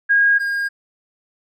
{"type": "tone pair in turn", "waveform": ["sine", "triangle"], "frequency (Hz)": [1633, 1621.7], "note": ["G#6", "G#6"], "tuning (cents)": [-30, -42], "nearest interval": "unison", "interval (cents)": 12, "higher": "first", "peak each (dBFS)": [-11, -17], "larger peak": "first", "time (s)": [[0.09, 0.39], [0.39, 0.69]], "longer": "neither", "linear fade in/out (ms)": 20, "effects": []}